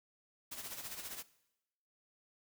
white noise with tremolo, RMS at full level -43 dBFS, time 0.51-1.23 s, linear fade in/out 10 ms, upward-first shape sine, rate 15 Hz, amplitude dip 60%, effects noise-tail reverb RT60 0.9 s tail -19 dB re dry

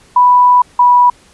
sine tone pair in turn, 987.8 / 979.8 Hz, B5 / B5, 0 / -14 cents, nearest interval unison, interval 14 cents, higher first, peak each -4 dBFS, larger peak neither, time 0.16-0.62 / 0.79-1.1 s, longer first, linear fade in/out 5 ms, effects pink hiss -46 dBFS RMS until 1.33 s + resampled to 24000 Hz

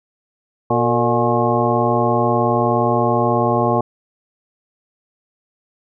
harmonic tone with a mistuned harmonic, 119.8 Hz, A#2, 48 cents sharp, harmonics 1 / 2 / 3 / 4 / 5 / 6 / 7 / 9, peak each -22 / -22 / -22 / -22 / -22 / -22 / -22 / -22 dBFS, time 0.7-3.81 s, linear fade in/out 5 ms, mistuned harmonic 4, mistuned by -77 cents, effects none

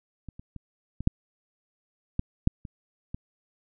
clicks, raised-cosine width 5 ms, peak -27 / -30 / -27 / -21 / -7 / -13 / -7 / -26 / -21 dBFS, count 9, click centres 0.287 / 0.395 / 0.563 / 1.006 / 1.074 / 2.194 / 2.474 / 2.652 / 3.145 s, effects none

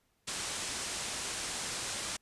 white low-pass noise, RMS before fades -38 dBFS, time 0.27-2.17 s, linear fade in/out 10 ms, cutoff 9400 Hz, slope 48 dB/octave, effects pink hiss -75 dBFS RMS until 2.21 s + resampled to 32000 Hz

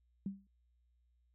sine tone with exponential decay, 196 Hz, G3, in tune, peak -33 dBFS, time 0.26-0.47 s, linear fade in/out 2 ms, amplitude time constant 45 ms, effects added 60 Hz sine -70 dBFS peak until 1.34 s

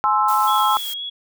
sine chord, Ab augmented, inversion none, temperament equal with one note detuned, 843.7 / 1046.5 / 1318.5 Hz, Ab5 / C6 / E6, +27 / 0 / 0 cents, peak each -19 dBFS, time 0.04-0.77 s, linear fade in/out 0 ms
blue noise with tremolo, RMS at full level -31 dBFS, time 0.28-0.94 s, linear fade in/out 5 ms, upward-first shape triangle, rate 7 Hz, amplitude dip 25%
sine tone with vibrato, 3322 Hz, G#7, in tune, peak -26 dBFS, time 0.47-1.1 s, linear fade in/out 10 ms, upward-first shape sine, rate 3.9 Hz, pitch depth 21 cents each way
effects none

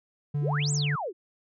triangle tone, 145.6 Hz, D3, 15 cents flat, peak -23 dBFS, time 0.34-0.96 s, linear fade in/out 10 ms
sine exponential two-way sweep, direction up then down, 267.7 to 8372 to 321 Hz, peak -29 dBFS, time 0.41-1.13 s, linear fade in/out 50 ms, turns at 0.72 s
effects none

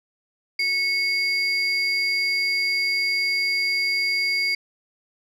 sine tone pair together, 2201 / 4770 Hz, C#7 / D8, -13 / +26 cents, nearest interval octave + minor second, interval 1339 cents, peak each -20 / -23 dBFS, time 0.59-4.55 s, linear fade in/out 5 ms, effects tanh soft clip ceiling -16 dBFS

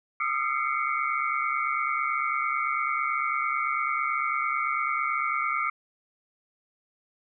sine tone cluster, 1215 / 1264 / 1355 / 2102 / 2236 Hz, D#6 / D#6 / E6 / C7 / C#7, -42 / +27 / +47 / +7 / +14 cents, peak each -29 / -35 / -31 / -33 / -31 dBFS, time 0.2-5.7 s, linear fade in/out 5 ms, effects none

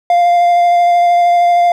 triangle tone with vibrato, 698.5 Hz, F5, in tune, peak -5 dBFS, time 0.1-1.72 s, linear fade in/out 2 ms, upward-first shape sine, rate 13 Hz, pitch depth 11 cents each way, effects none

